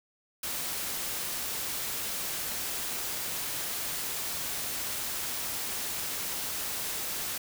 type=noise; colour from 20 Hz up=white; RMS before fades=-34 dBFS; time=0.43-7.38 s; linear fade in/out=5 ms; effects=none